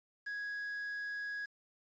triangle tone with quantisation, 1661.2 Hz, G#6, in tune, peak -36 dBFS, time 0.26-1.46 s, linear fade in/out 10 ms, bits 9, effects resampled to 16000 Hz

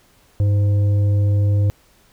sine tone with frequency modulation, 100.1 Hz, G2, 37 cents sharp, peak -13 dBFS, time 0.4-1.7 s, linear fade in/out 0 ms, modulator 414 Hz, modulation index 0.22, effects pink hiss -55 dBFS RMS until 2.12 s

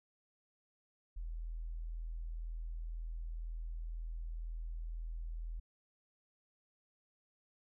sine tone, 41 Hz, E1, 9 cents flat, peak -39 dBFS, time 1.16-5.6 s, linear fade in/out 10 ms, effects none

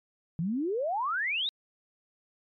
sine exponential sweep, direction up, 155.56 to 3894 Hz, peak -27 dBFS, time 0.39-1.49 s, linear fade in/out 0 ms, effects MP3 96 kbps

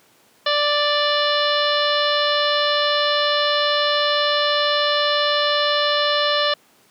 harmonic tone, 587.3 Hz, D5, in tune, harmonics 1 / 2 / 3 / 4 / 5 / 6 / 7 / 8 / 9, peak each -21 / -23 / -25 / -34 / -25 / -25 / -26 / -37 / -32 dBFS, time 0.46-6.54 s, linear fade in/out 5 ms, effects pink hiss -55 dBFS RMS until 6.9 s + high-pass 200 Hz 12 dB/octave

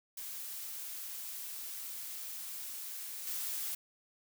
blue noise with level steps, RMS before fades -43 / -38 dBFS, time 0.17-3.75 s, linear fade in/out 5 ms, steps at 3.27 s, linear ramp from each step 2 ms, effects none

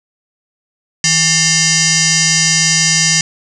sine tone with frequency modulation, 160.9 Hz, E3, 42 cents flat, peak -9 dBFS, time 1.04-3.21 s, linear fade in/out 2 ms, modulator 976 Hz, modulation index 7.2, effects none

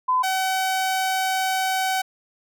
sine / sawtooth tone pair in turn, 1015 / 757.8 Hz, B5 / F#5, +47 / +41 cents, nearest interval perfect fourth, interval 506 cents, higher first, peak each -17 dBFS, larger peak neither, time 0.08-0.23 / 0.23-2.02 s, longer second, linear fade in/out 10 ms, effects none

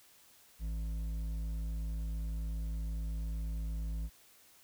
triangle tone with hard clipping, 54.2 Hz, A1, 25 cents flat, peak -36 dBFS, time 0.59-4.1 s, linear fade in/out 50 ms, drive 11 dB, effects white hiss -62 dBFS RMS until 4.63 s

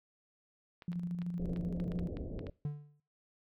clicks, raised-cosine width 0.3 ms, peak -34 dBFS, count 10, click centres 0.822 / 0.93 / 1.218 / 1.562 / 1.8 / 1.919 / 1.99 / 2.17 / 2.392 / 2.468 s
sine tone with tremolo, 174.61 Hz, F3, in tune, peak -33 dBFS, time 0.88-2.08 s, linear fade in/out 2 ms, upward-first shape square, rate 13 Hz, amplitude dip 40%
pink low-pass noise, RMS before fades -41 dBFS, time 1.39-2.5 s, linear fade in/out 5 ms, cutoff 590 Hz, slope 48 dB/octave
triangle tone with exponential decay, 146.83 Hz, D3, in tune, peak -29 dBFS, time 2.65-3 s, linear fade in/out 2 ms, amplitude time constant 74 ms
effects noise-tail reverb RT60 0.4 s tail -23 dB re dry

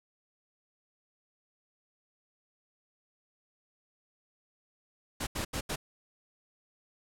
pink noise bursts at uneven times, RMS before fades -34 dBFS, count 4, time 5.2-5.27 / 5.35-5.45 / 5.53-5.61 / 5.69-5.76 s, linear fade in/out 10 ms, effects low-pass 12000 Hz 12 dB/octave

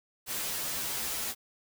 white noise with comb filter, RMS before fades -34 dBFS, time 0.26-1.35 s, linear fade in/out 50 ms, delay 11 ms, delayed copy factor -0.95, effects none

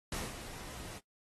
pink noise with ADSR envelope, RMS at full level -37 dBFS, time 0.12-1 s, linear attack 3 ms, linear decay 200 ms, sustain -10 dB, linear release 28 ms, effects noise-tail reverb RT60 0.1 s tail -17 dB re dry + AAC 32 kbps

